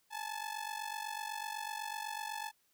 sawtooth ring-modulated tone, 866 Hz, A5, 28 cents flat, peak -32 dBFS, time 0.1-2.52 s, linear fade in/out 50 ms, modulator 24 Hz, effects white hiss -74 dBFS RMS until 2.73 s

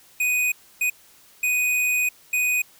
square tone bursts at uneven times, 2489 Hz, D#7, in tune, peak -20 dBFS, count 4, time 0.2-0.52 / 0.81-0.9 / 1.43-2.09 / 2.33-2.62 s, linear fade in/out 5 ms, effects white hiss -53 dBFS RMS until 2.79 s

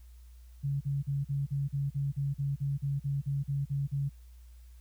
sine tone bursts, 140 Hz, C#3, 18 cents sharp, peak -28 dBFS, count 16, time 0.63-4.095 s, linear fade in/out 20 ms, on 180 ms, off 39 ms, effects added 60 Hz sine -49 dBFS peak until 4.8 s + white hiss -68 dBFS RMS until 4.8 s

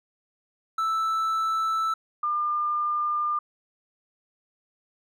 triangle / sine tone pair in turn, 1318.5 / 1202 Hz, E6 / D6, 0 / +40 cents, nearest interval major second, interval 160 cents, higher first, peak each -21 / -23 dBFS, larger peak first, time 0.78-1.94 / 2.23-3.39 s, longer neither, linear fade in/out 5 ms, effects none

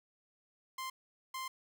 sawtooth tone bursts at uneven times, 1046.5 Hz, C6, in tune, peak -35 dBFS, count 2, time 0.78-0.9 / 1.34-1.48 s, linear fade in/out 5 ms, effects 12-bit

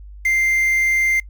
triangle tone with quantisation, 2093 Hz, C7, in tune, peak -13 dBFS, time 0.25-1.2 s, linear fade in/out 5 ms, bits 6, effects noise-tail reverb RT60 0.1 s tail -23 dB re dry + added 50 Hz sine -35 dBFS peak until 1.29 s

